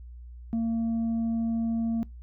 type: tone with tanh clipping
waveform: sine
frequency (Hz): 228.3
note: A#3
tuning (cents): -36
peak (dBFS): -25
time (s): 0.53-2.03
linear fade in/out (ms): 0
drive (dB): 2
effects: noise-tail reverb RT60 0.2 s tail -23 dB re dry + added 60 Hz sine -41 dBFS peak until 2.22 s